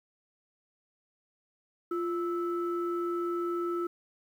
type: tone pair together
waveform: sine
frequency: 347.4 / 1312.7 Hz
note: F4 / E6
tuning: -9 / -8 cents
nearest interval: octave + major seventh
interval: 2301 cents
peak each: -29 / -35 dBFS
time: 1.91-3.87 s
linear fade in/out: 5 ms
effects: tanh soft clip ceiling -22 dBFS + 10-bit